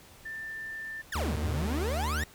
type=tone; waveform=sine; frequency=1780 Hz; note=A6; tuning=20 cents sharp; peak=-36 dBFS; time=0.25-1.02 s; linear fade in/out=10 ms
type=exponential two-way sweep; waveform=40% pulse; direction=down then up; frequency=1930 to 70.7 to 1930 Hz; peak=-31 dBFS; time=1.12-2.24 s; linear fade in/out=5 ms; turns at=1.39 s
type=tone with vibrato; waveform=45% pulse; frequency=75.6 Hz; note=D#2; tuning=49 cents flat; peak=-30 dBFS; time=1.15-2.24 s; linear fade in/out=5 ms; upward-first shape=sine; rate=18 Hz; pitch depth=22 cents each way
effects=pink hiss -54 dBFS RMS until 2.34 s